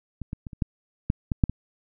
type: clicks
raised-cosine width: 5 ms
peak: -21 / -19 / -23 / -27 / -11 / -9 / -12 / -6 / -16 dBFS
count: 9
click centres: 0.217 / 0.331 / 0.468 / 0.532 / 0.622 / 1.101 / 1.318 / 1.438 / 1.496 s
effects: none